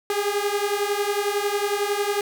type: beating tone pair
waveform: sawtooth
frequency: 402.9 / 413.9 Hz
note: G4 / G#4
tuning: +48 / -6 cents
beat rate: 11 Hz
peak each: -21 dBFS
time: 0.1-2.21 s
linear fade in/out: 2 ms
effects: 7-bit